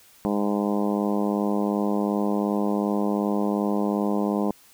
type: harmonic tone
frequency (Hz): 102.7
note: G#2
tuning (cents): -19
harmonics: 2 / 3 / 4 / 5 / 6 / 7 / 8 / 9 / 10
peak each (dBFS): -24 / -28 / -30 / -32 / -34 / -35 / -36 / -37 / -38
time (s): 0.25-4.51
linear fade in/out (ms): 0
effects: white hiss -54 dBFS RMS until 4.73 s